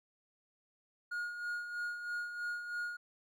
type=tone with tremolo; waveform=triangle; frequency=1434 Hz; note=F6; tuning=45 cents sharp; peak=-33 dBFS; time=1.11-2.97 s; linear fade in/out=10 ms; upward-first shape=sine; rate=3.1 Hz; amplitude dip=55%; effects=none